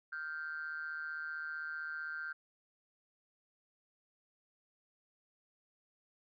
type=ring-modulated tone; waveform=triangle; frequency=77.78 Hz; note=D#2; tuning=in tune; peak=-33 dBFS; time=0.12-2.33 s; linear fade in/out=10 ms; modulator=1480 Hz; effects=tanh soft clip ceiling -32 dBFS